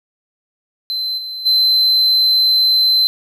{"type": "tone with level steps", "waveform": "triangle", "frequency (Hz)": 4072, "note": "C8", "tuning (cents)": -48, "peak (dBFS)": [-17, -23, -9], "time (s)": [0.9, 3.07], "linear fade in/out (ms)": 0, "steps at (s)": [1.17, 1.45], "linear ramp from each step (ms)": 20, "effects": []}